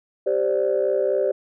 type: chord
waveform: sine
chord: G suspended fourth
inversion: none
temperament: equal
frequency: 392 / 523.3 / 587.3 Hz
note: G4 / C5 / D5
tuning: 0 / 0 / 0 cents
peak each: -22 dBFS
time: 0.26-1.32 s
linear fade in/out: 10 ms
effects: tanh soft clip ceiling -11 dBFS